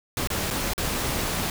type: noise with dropouts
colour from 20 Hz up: pink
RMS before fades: -27 dBFS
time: 0.17-1.5 s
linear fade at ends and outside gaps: 1 ms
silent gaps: 0.273-0.302 / 0.503-0.509 / 0.735-0.779 s
effects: none